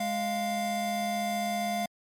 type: tone pair together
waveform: square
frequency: 207.7 / 698.5 Hz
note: G#3 / F5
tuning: 0 / 0 cents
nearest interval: octave + major sixth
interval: 2100 cents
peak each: -34 / -30 dBFS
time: 0-1.86 s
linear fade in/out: 5 ms
effects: MP3 64 kbps